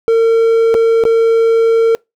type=tone with dropouts; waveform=triangle; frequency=455.2 Hz; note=A#4; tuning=41 cents flat; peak=-5 dBFS; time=0.08-1.95 s; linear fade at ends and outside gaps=0 ms; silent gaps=0.742-0.749 / 1.038-1.052 s; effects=noise-tail reverb RT60 0.2 s tail -26 dB re dry